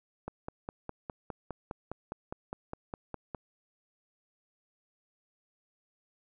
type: click train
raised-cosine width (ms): 1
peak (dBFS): -23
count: 16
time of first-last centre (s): 0.28-3.347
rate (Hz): 4.89
effects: none